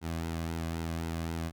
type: tone with flanger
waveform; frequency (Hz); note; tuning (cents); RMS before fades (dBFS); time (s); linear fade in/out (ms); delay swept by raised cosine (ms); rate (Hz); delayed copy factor
sawtooth; 82.41; E2; 0; -35; 0.01-1.52; 50; 1.7 to 2.24; 3.8; -0.5
effects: none